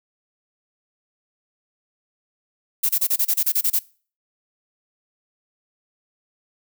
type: noise bursts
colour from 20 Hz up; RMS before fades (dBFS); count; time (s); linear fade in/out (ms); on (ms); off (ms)
violet; -19; 11; 2.83-3.792; 10; 62; 28
effects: noise-tail reverb RT60 0.4 s tail -22 dB re dry